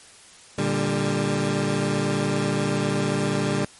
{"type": "chord", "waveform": "20% pulse", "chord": "G minor", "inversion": "first", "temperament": "equal with one note detuned", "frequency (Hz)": [116.54, 146.83, 198.39], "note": ["Bb2", "D3", "G3"], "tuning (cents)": [0, 0, 21], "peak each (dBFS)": [-24, -20, -20], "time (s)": [0.58, 3.65], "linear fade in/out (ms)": 5, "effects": ["white hiss -48 dBFS RMS until 3.79 s", "MP3 48 kbps"]}